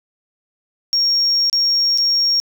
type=tone with dropouts; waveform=sine; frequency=5560 Hz; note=F8; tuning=9 cents flat; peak=-12 dBFS; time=0.93-2.4 s; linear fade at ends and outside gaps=0 ms; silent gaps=1.498-1.529 / 1.976-1.983 s; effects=tanh soft clip ceiling -9 dBFS + 9-bit